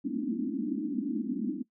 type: band-pass noise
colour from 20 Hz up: white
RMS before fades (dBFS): -32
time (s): 0.04-1.63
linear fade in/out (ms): 10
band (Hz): 200 to 320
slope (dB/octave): 96
effects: noise-tail reverb RT60 0.1 s tail -18 dB re dry